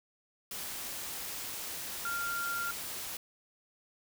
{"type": "tone in noise", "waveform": "sine", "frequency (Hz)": 1391, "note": "F6", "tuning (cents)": -7, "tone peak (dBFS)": -33, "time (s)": [2.05, 2.71], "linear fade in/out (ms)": 2, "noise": "white", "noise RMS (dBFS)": -40, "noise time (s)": [0.51, 3.17], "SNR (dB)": 4, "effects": []}